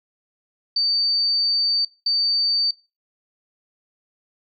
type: tone bursts at uneven times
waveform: sine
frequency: 4596 Hz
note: D8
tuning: 38 cents flat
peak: -17 dBFS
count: 2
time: 0.76-1.85 / 2.06-2.71 s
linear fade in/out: 5 ms
effects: noise-tail reverb RT60 0.3 s tail -22 dB re dry